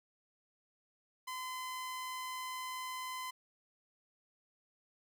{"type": "tone", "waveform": "sawtooth", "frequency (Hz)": 1023, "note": "C6", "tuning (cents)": -39, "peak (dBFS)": -36, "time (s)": [1.27, 3.31], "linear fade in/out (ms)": 10, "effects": []}